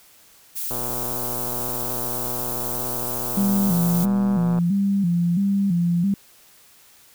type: noise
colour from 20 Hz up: violet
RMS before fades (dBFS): -28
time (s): 0.55-4.06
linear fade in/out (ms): 20
type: click train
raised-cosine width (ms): 1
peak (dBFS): -18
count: 474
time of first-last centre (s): 0.71-4.587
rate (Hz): 122
type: tone with vibrato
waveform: sine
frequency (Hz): 185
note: F#3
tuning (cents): 0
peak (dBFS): -17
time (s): 3.37-6.14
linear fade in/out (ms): 2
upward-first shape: square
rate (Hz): 1.5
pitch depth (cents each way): 120
effects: white hiss -52 dBFS RMS until 7.14 s